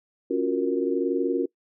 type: chord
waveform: sine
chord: Gb major seventh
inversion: second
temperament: equal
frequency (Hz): 277.2 / 349.2 / 370 / 466.2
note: Db4 / F4 / Gb4 / Bb4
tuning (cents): 0 / 0 / 0 / 0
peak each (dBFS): -27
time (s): 0.3-1.46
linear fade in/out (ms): 10
effects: noise-tail reverb RT60 0.1 s tail -21 dB re dry